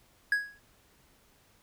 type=tone with exponential decay; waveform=triangle; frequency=1661.2 Hz; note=G#6; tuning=in tune; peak=-19 dBFS; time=0.32-0.59 s; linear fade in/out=2 ms; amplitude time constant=57 ms; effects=pink hiss -64 dBFS RMS until 1.62 s